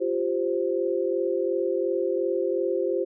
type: chord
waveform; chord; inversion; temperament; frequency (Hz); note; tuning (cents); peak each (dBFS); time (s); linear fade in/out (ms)
sine; F suspended second; none; equal; 349.2 / 392 / 523.3; F4 / G4 / C5; 0 / 0 / 0; -27; 0-3.05; 20
effects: none